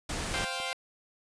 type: noise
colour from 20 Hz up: pink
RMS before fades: -34 dBFS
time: 0.09-0.45 s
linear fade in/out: 5 ms
type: chord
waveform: 10% pulse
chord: C suspended fourth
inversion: none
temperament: equal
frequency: 523.3 / 698.5 / 784 Hz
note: C5 / F5 / G5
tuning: 0 / 0 / 0 cents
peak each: -28 dBFS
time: 0.34-0.73 s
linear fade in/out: 0 ms
type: click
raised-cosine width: 1 ms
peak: -30 dBFS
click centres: 0.601 s
effects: resampled to 22050 Hz